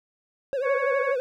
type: tone with vibrato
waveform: triangle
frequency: 525 Hz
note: C5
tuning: 6 cents sharp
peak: -22 dBFS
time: 0.53-1.2 s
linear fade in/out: 0 ms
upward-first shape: triangle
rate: 12 Hz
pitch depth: 150 cents each way
type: harmonic tone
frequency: 554.4 Hz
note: C#5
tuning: in tune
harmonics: 1 / 2 / 3 / 4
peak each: -27 / -30 / -32 / -33 dBFS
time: 0.62-1.16 s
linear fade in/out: 50 ms
effects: none

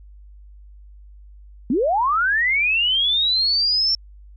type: linear sweep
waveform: sine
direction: up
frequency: 211.8 to 5460 Hz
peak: -16 dBFS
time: 1.7-3.95 s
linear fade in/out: 2 ms
effects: added 50 Hz sine -41 dBFS peak until 4.36 s

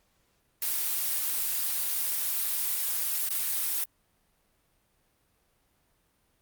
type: noise with dropouts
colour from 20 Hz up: blue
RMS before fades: -29 dBFS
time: 0.62-3.84 s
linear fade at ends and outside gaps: 2 ms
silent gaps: 3.289-3.304 s
effects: pink hiss -70 dBFS RMS until 6.41 s + Opus 48 kbps

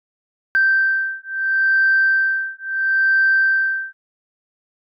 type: beating tone pair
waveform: sine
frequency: 1562 / 1562.74 Hz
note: G6 / G6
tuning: -7 / -6 cents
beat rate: 0.74 Hz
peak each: -17 dBFS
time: 0.55-3.93 s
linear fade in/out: 0 ms
effects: tanh soft clip ceiling -7 dBFS

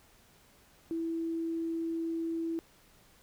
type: tone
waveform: sine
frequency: 329.6 Hz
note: E4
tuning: in tune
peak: -31 dBFS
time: 0.91-2.59 s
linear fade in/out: 0 ms
effects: pink hiss -62 dBFS RMS until 3.22 s

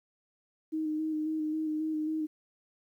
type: tone with vibrato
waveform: sine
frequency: 311.1 Hz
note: D#4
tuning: in tune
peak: -29 dBFS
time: 0.72-2.27 s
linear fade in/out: 20 ms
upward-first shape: square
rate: 3.7 Hz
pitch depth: 19 cents each way
effects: 11-bit

